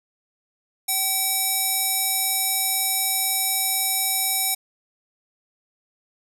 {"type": "tone with band-pass filter", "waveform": "square", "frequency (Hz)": 766, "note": "G5", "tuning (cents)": -40, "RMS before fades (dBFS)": -23, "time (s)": [0.88, 4.55], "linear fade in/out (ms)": 10, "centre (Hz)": 11000, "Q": 1.3, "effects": []}